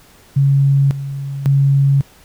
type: tone with tremolo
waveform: sine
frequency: 138.59 Hz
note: C#3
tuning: in tune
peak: -9 dBFS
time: 0.36-2.02 s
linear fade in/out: 10 ms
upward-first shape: square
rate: 0.91 Hz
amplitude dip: 75%
effects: pink hiss -47 dBFS RMS until 2.24 s